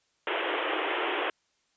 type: band-pass noise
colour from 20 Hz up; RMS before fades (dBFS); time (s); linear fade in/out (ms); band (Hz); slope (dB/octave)
pink; -30; 0.27-1.3; 2; 310 to 3300; 96
effects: white hiss -72 dBFS RMS until 1.76 s + resampled to 16000 Hz